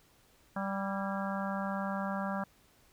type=harmonic tone with a mistuned harmonic; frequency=195.6 Hz; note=G3; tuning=4 cents flat; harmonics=1 / 3 / 4 / 5 / 6 / 7 / 8; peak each=-35 / -40 / -41 / -42 / -43 / -43 / -44 dBFS; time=0.56-2.44 s; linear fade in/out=5 ms; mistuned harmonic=8; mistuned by=+65 cents; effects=pink hiss -65 dBFS RMS until 2.92 s